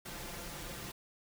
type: noise with comb filter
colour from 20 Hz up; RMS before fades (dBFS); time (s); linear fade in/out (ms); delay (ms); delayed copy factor
pink; -44; 0.05-0.92; 10; 5.8; +0.5
effects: none